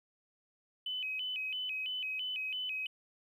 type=tone with vibrato; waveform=triangle; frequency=2765 Hz; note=F7; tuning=18 cents flat; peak=-31 dBFS; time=0.86-2.87 s; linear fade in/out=5 ms; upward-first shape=square; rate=3 Hz; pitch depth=150 cents each way; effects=tanh soft clip ceiling -33 dBFS